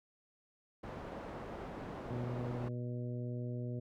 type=low-pass noise; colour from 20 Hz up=white; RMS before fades=-45 dBFS; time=0.83-2.69 s; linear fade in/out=10 ms; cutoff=700 Hz; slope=12 dB/octave
type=harmonic tone; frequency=122.1 Hz; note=B2; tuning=19 cents flat; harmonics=1 / 2 / 3 / 4 / 5; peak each=-38 / -44 / -48 / -50 / -52 dBFS; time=2.1-3.8 s; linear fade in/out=10 ms
effects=none